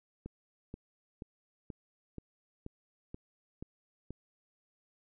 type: click train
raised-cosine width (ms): 3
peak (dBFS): -29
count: 9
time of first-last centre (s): 0.26-4.106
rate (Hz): 2.08
effects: none